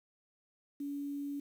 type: tone with quantisation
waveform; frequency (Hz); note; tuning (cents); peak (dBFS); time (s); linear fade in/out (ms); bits
sine; 284.3; C#4; +44; -36; 0.8-1.4; 5; 10
effects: none